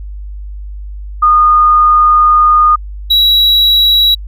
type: tone pair in turn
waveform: sine / triangle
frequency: 1225 / 3889 Hz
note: D#6 / B7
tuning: -27 / -27 cents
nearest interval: octave + minor sixth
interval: 2000 cents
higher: second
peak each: -4 dBFS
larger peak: neither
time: 1.22-2.76 / 3.1-4.15 s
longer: first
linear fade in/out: 10 ms
effects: added 50 Hz sine -22 dBFS peak until 4.27 s